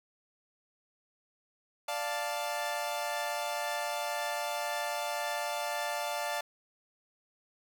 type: chord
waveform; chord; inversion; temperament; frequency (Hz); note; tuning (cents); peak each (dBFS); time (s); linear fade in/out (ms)
sawtooth; D minor; none; equal; 587.3 / 698.5 / 880; D5 / F5 / A5; 0 / 0 / 0; -33 / -33 / -33; 1.88-6.41; 5
effects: none